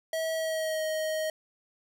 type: tone with pitch glide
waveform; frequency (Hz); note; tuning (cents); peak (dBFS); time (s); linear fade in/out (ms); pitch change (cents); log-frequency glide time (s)
square; 645 to 627.7; E5 to D#5; -38 to +15; -29; 0.13-1.3; 2; -47; 0.35-0.83
effects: none